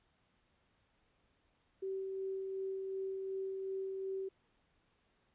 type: tone with tremolo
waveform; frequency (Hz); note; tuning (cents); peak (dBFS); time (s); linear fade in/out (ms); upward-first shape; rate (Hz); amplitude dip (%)
sine; 384.3; G4; -34; -36; 1.82-4.29; 10; sine; 2.7; 25
effects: pink hiss -75 dBFS RMS until 5.34 s + resampled to 8000 Hz